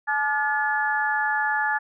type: harmonic tone with a mistuned harmonic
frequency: 286 Hz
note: D4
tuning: 46 cents flat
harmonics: 3 / 4 / 5 / 6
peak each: -25 / -34 / -29 / -24 dBFS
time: 0.07-1.79 s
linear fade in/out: 20 ms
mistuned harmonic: 4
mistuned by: +63 cents
effects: none